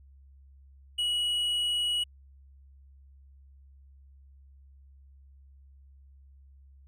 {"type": "tone with tanh clipping", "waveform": "sine", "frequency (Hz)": 2918, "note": "F#7", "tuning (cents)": -25, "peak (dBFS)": -27, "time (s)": [0.98, 2.04], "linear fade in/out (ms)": 10, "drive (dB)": 6, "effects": ["added 68 Hz sine -52 dBFS peak until 6.87 s"]}